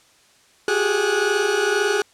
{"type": "tone cluster", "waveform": "40% pulse", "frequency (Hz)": [366, 399.4, 421.4, 1462], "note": ["F#4", "G4", "G#4", "F#6"], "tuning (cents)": [-19, 32, 25, -21], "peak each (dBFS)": [-27, -22, -21, -23], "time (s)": [0.68, 2.02], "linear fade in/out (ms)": 2, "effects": ["white hiss -55 dBFS RMS until 2.13 s", "low-pass 8000 Hz 12 dB/octave"]}